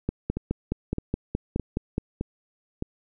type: two click trains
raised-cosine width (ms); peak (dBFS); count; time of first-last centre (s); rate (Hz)
3; -15 / -12; 5 / 10; 0.37-2.824 / 0.09-1.981; 1.63 / 4.76
effects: none